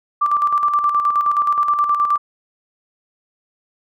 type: tone with tremolo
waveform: sine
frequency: 1174.7 Hz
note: D6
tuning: in tune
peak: -12 dBFS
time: 0.21-2.18 s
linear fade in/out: 10 ms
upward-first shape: square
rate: 9.5 Hz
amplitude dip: 50%
effects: none